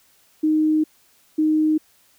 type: tone pair in turn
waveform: sine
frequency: 310 / 310 Hz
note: D#4 / D#4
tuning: -6 / -6 cents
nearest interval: unison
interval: 0 cents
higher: neither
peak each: -15 dBFS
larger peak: neither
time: 0.43-0.84 / 1.38-1.78 s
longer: first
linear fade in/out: 10 ms
effects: white hiss -58 dBFS RMS until 2.18 s